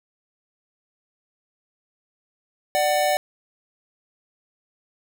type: tone pair together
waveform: square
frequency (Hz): 593 / 747.1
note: D5 / F#5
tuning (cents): +17 / +17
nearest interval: major third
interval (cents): 400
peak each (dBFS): -22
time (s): 2.75-3.17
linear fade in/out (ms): 0
effects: none